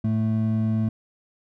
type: tone pair together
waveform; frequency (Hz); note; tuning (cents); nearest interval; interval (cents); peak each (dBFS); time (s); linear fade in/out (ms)
triangle; 110.33 / 219.9; A2 / A3; +5 / -1; octave; 1194; -21; 0.04-0.89; 5
effects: none